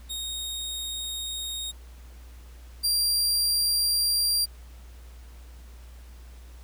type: tone pair in turn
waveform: sawtooth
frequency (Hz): 3729 / 4747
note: A#7 / D8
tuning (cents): 0 / +18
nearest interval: major third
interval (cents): 418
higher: second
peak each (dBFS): -28 / -19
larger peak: second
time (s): 0.09-1.72 / 2.83-4.46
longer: neither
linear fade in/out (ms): 20
effects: added 60 Hz sine -43 dBFS peak until 6.63 s + pink hiss -56 dBFS RMS until 6.63 s